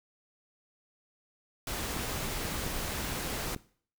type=noise; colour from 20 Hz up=pink; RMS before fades=-35 dBFS; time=1.67-3.55 s; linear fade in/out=2 ms
type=clicks; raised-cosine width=3 ms; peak=-26 dBFS; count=4; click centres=1.966 / 2.453 / 2.665 / 3.563 s
effects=noise-tail reverb RT60 0.5 s tail -20 dB re dry